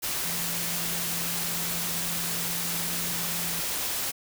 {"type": "tone in noise", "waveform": "sine", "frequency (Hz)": 170.9, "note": "F3", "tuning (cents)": -37, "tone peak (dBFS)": -38, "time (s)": [0.24, 3.61], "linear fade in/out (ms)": 20, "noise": "white", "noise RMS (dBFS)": -30, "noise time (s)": [0.02, 4.12], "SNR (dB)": -11, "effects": []}